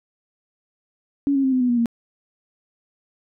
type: tone with pitch steps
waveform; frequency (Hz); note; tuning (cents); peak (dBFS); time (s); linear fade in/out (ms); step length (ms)
sine; 281.1 / 272.5 / 264.1 / 256 / 248.1 / 240.5 / 233.1; C#4 / C#4 / C4 / C4 / B3 / B3 / A#3; +24 / -29 / +16 / -38 / +8 / -46 / 0; -16; 1.27-1.858; 0; 84
effects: none